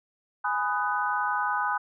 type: chord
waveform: sine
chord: G# minor seventh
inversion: none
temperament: just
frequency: 830.6 / 996.7 / 1245.9 / 1495.1 Hz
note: G#5 / B5 / D#6 / F#6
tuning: 0 / +16 / +2 / +18 cents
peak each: -30 dBFS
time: 0.44-1.78 s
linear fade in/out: 10 ms
effects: none